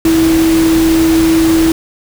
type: tone in noise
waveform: sine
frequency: 325.3 Hz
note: E4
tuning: 23 cents flat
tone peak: -7 dBFS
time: 0.05-1.72 s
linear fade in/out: 2 ms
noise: pink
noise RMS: -19 dBFS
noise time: 0.05-1.72 s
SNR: +9 dB
effects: none